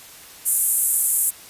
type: band-pass noise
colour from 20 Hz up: white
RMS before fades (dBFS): -20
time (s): 0.45-1.31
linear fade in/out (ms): 20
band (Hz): 8000 to 13000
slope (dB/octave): 48
effects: white hiss -43 dBFS RMS until 1.49 s + resampled to 32000 Hz